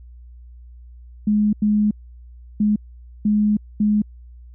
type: tone bursts at uneven times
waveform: sine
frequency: 209.9 Hz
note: G#3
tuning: 19 cents sharp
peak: -14 dBFS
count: 5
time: 1.27-1.53 / 1.62-1.91 / 2.6-2.76 / 3.25-3.57 / 3.8-4.02 s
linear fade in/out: 5 ms
effects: added 60 Hz sine -39 dBFS peak until 4.54 s